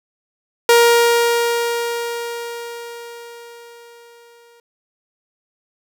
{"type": "tone with exponential decay", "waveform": "sawtooth", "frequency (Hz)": 470.6, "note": "A#4", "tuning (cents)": 16, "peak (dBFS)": -4, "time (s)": [0.69, 4.6], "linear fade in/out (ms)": 2, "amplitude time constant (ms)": 850, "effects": []}